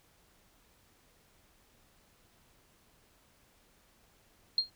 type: tone with exponential decay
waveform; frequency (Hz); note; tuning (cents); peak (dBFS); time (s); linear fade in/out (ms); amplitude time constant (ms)
sine; 4221; C8; +14; -21; 4.58-4.7; 2; 25
effects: pink hiss -66 dBFS RMS until 4.75 s